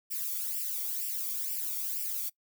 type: noise with flanger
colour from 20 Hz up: violet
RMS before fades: -34 dBFS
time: 0.1-2.3 s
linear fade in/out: 20 ms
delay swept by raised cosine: 0.38 to 0.9 ms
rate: 2.1 Hz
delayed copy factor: +0.75
effects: noise-tail reverb RT60 0.1 s tail -22 dB re dry